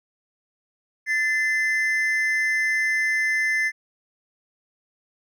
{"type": "tone pair together", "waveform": "triangle", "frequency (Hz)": [1760, 2059], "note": ["A6", "C7"], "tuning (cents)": [0, -28], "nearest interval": "minor third", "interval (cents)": 272, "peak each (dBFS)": -21, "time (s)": [1.06, 3.72], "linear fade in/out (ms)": 50, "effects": []}